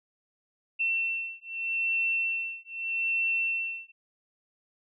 sine beating tone pair, 2697 / 2697.81 Hz, E7 / E7, +39 / +39 cents, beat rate 0.81 Hz, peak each -30 dBFS, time 0.79-3.92 s, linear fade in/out 20 ms, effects none

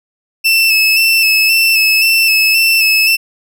30% pulse tone with vibrato, 2637 Hz, E7, in tune, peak -5 dBFS, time 0.44-3.17 s, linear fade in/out 20 ms, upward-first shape square, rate 1.9 Hz, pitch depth 26 cents each way, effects none

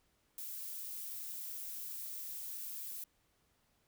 violet noise, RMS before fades -44 dBFS, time 0.38-3.04 s, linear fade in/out 2 ms, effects pink hiss -75 dBFS RMS until 3.87 s

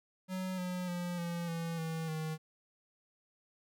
square tone with pitch steps, 186.1 / 181.01 / 176.06 / 171.25 / 166.56 / 162.01 / 157.58 Hz, F#3 / F#3 / F3 / F3 / E3 / E3 / D#3, +10 / -38 / +14 / -34 / +18 / -30 / +22 cents, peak -36 dBFS, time 0.28-2.38 s, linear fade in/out 50 ms, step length 300 ms, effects none

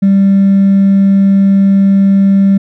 triangle tone with hard clipping, 196 Hz, G3, in tune, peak -4 dBFS, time 0.02-2.58 s, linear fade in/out 10 ms, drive 2 dB, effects none

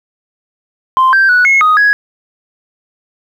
sine tone with pitch steps, 1043 / 1575 / 1474 / 2171 / 1248 / 1667 Hz, C6 / G6 / F#6 / C#7 / D#6 / G#6, -6 / +8 / -7 / -37 / +5 / +6 cents, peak -4 dBFS, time 0.97-1.93 s, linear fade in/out 0 ms, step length 160 ms, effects tanh soft clip ceiling -3 dBFS + 7-bit

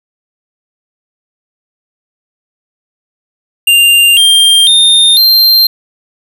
square tone with pitch steps, 2794 / 3191 / 3644 / 4162 Hz, F7 / G7 / A#7 / C8, 0 / +30 / -40 / -10 cents, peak -4 dBFS, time 3.67-5.67 s, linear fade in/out 5 ms, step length 500 ms, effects none

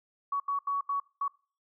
sine tone bursts at uneven times, 1124 Hz, C#6, 24 cents sharp, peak -27 dBFS, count 5, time 0.32-0.4 / 0.48-0.59 / 0.67-0.81 / 0.89-1 / 1.21-1.28 s, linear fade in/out 5 ms, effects noise-tail reverb RT60 0.4 s tail -22 dB re dry

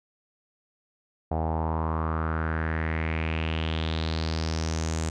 sawtooth tone with low-pass filter sweep, 80.1 Hz, E2, 49 cents flat, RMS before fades -28 dBFS, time 1.31-5.1 s, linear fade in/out 5 ms, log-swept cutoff 740 to 7600 Hz, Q 4.3, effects none

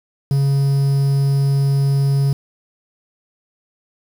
triangle tone with quantisation, 138.5 Hz, C#3, 1 cent flat, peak -11 dBFS, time 0.31-2.33 s, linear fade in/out 2 ms, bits 6, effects none

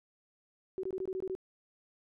sine tone bursts, 376.7 Hz, F#4, 31 cents sharp, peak -33 dBFS, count 8, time 0.78-1.351 s, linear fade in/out 0 ms, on 53 ms, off 21 ms, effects none

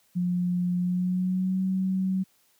sine tone with pitch glide, 178.1 to 188.58 Hz, F3 to F#3, +34 to +33 cents, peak -23 dBFS, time 0.15-2.24 s, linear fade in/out 20 ms, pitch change +99 cents, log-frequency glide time 0.78-1.62 s, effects white hiss -65 dBFS RMS until 2.59 s + high-pass 60 Hz 12 dB/octave

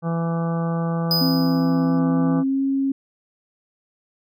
harmonic tone, 166.8 Hz, E3, 21 cents sharp, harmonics 1 / 2 / 3 / 4 / 5 / 6 / 7 / 8 / 9, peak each -21 / -35 / -30 / -34 / -34 / -44 / -34 / -47 / -43 dBFS, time 0.02-2.44 s, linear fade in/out 50 ms
square tone with exponential decay, 4983 Hz, D#8, 2 cents sharp, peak -17 dBFS, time 1.11-1.99 s, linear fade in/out 1 ms, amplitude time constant 190 ms
sine tone with pitch glide, 262.8 to 271.8 Hz, C4 to C#4, +8 to -34 cents, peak -18 dBFS, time 1.21-2.92 s, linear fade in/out 5 ms, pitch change +58 cents, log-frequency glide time 2.2-2.62 s
effects none

